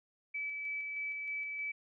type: tone with tremolo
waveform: sine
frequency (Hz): 2300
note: D7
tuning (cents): -37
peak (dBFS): -35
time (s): 0.34-1.72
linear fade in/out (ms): 10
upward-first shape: square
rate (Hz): 3.2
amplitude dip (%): 25
effects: none